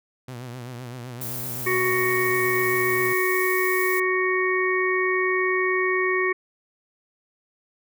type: tone with vibrato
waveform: sawtooth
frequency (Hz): 123.47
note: B2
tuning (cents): 0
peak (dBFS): -30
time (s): 0.28-3.13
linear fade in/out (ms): 5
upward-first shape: triangle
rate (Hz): 7.8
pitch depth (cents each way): 100
type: noise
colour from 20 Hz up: violet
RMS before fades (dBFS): -32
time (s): 1.21-4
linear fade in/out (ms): 5
type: harmonic tone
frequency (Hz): 371.3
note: F#4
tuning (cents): +6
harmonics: 1 / 3 / 5 / 6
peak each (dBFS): -23 / -28 / -25 / -27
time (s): 1.66-6.33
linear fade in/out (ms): 10
effects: none